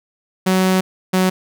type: tone pair in turn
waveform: sawtooth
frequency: 187 / 186 Hz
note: F#3 / F#3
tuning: +19 / +9 cents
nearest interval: unison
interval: 10 cents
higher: first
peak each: -9 dBFS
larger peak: neither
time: 0.46-0.81 / 1.13-1.3 s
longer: first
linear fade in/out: 10 ms
effects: none